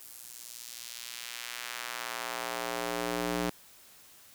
square tone with high-pass filter sweep, 59.7 Hz, A#1, 42 cents sharp, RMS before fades -37 dBFS, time 0-3.5 s, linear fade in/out 5 ms, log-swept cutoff 11000 to 230 Hz, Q 0.87, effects white hiss -56 dBFS RMS until 4.34 s

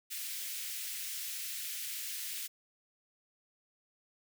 white high-pass noise, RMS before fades -40 dBFS, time 0.1-2.48 s, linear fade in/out 20 ms, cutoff 1900 Hz, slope 24 dB/octave, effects none

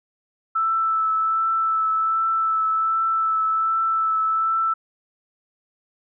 sine tone with vibrato, 1318.5 Hz, E6, in tune, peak -18 dBFS, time 0.55-4.74 s, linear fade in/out 10 ms, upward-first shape triangle, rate 1.3 Hz, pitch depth 17 cents each way, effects none

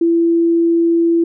sine tone, 335.7 Hz, E4, 32 cents sharp, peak -10 dBFS, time 0.01-1.24 s, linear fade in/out 5 ms, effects none

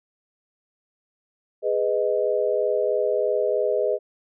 sine chord, G# minor, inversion none, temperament just, 415.3 / 498.4 / 623 Hz, G#4 / B4 / D#5, 0 / +16 / +2 cents, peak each -24 dBFS, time 1.62-3.99 s, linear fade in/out 50 ms, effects none

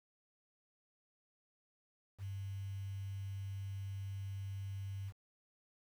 sine tone with quantisation, 98 Hz, G2, in tune, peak -40 dBFS, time 2.18-5.13 s, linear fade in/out 50 ms, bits 10, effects none

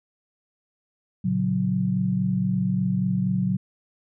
sine chord, F# major, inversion first, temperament equal with one note detuned, 116.54 / 141.18 / 185 Hz, A#2 / C#3 / F#3, 0 / +32 / 0 cents, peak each -28 / -28 / -22 dBFS, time 1.24-3.57 s, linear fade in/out 10 ms, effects none

